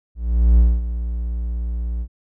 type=tone with ADSR envelope; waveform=triangle; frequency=58.3 Hz; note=A#1; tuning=1 cent sharp; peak=-6 dBFS; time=0.15-2.08 s; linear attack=430 ms; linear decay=230 ms; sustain=-13 dB; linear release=66 ms; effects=none

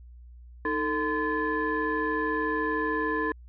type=tone cluster; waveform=sine; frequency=310.5 / 444 / 1027 / 1730 Hz; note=D#4 / A4 / C6 / A6; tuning=-3 / +16 / -33 / -30 cents; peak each=-30 dBFS; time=0.65-3.32 s; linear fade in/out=2 ms; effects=tanh soft clip ceiling -17 dBFS + added 60 Hz sine -45 dBFS peak until 3.48 s

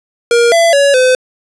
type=tone with pitch steps; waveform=square; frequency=472 / 672 / 563 / 510 Hz; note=A#4 / E5 / C#5 / C5; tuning=+22 / +33 / +27 / -44 cents; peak=-7 dBFS; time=0.31-1.15 s; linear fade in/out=2 ms; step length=210 ms; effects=resampled to 24000 Hz + 8-bit

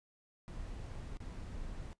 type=noise with dropouts; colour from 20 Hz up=brown; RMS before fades=-44 dBFS; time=0.48-1.93 s; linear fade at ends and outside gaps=0 ms; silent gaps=0.955-0.959 / 1.17-1.203 s; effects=noise-tail reverb RT60 0.1 s tail -17 dB re dry + resampled to 22050 Hz

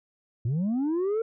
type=linear sweep; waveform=sine; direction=up; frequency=107.3 to 460 Hz; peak=-21 dBFS; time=0.45-1.22 s; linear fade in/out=5 ms; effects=tanh soft clip ceiling -23 dBFS

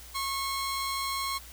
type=tone pair together; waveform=sawtooth; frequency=1091 / 4117 Hz; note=C#6 / C8; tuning=-28 / -29 cents; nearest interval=octave + major seventh; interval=2299 cents; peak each=-27 / -34 dBFS; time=0.14-1.39 s; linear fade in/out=20 ms; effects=added 60 Hz sine -49 dBFS peak until 1.52 s + white hiss -49 dBFS RMS until 1.52 s

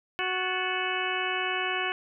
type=harmonic tone with a mistuned harmonic; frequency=370 Hz; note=F#4; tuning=in tune; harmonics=1 / 2 / 3 / 4 / 5 / 6 / 7 / 8; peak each=-35 / -35 / -35 / -35 / -35 / -35 / -35 / -35 dBFS; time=0.19-1.92 s; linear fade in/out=0 ms; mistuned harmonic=5; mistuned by=-100 cents; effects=none

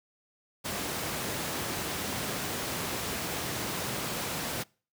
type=high-pass noise; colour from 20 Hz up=pink; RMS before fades=-34 dBFS; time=0.64-4.64 s; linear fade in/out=20 ms; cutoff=110 Hz; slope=12 dB/octave; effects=noise-tail reverb RT60 0.4 s tail -26 dB re dry

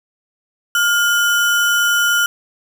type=tone with sample-and-hold; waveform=sine; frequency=1413 Hz; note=F6; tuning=20 cents sharp; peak=-12 dBFS; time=0.75-2.26 s; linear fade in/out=2 ms; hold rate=4410 Hz; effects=none

